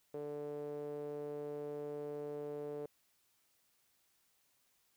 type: tone with band-pass filter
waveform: sawtooth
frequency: 146.83 Hz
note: D3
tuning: in tune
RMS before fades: -43 dBFS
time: 0.14-2.86 s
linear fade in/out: 2 ms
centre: 470 Hz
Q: 5.1
effects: white hiss -75 dBFS RMS until 4.96 s